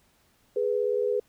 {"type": "tone pair together", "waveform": "sine", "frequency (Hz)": [416.2, 493.9], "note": ["G#4", "B4"], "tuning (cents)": [4, 0], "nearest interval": "minor third", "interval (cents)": 296, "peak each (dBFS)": -26, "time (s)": [0.56, 1.2], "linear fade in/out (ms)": 5, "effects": ["pink hiss -65 dBFS RMS until 1.28 s"]}